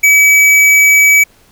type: tone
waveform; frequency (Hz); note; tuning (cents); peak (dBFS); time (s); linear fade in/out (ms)
square; 2285; D7; -48; -5; 0.03-1.24; 10
effects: pink hiss -48 dBFS RMS until 1.51 s